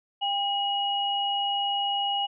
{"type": "tone pair together", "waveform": "sine", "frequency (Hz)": [800.3, 2900], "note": ["G5", "F#7"], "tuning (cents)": [36, -35], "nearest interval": "octave + minor seventh", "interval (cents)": 2229, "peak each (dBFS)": -27, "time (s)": [0.21, 2.27], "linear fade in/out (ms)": 20, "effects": []}